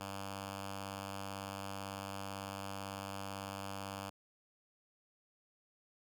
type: tone with notch filter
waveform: 5% pulse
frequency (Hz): 98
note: G2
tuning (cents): 0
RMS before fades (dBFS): -44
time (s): 0-4.1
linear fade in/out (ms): 10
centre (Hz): 390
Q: 1.8
effects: none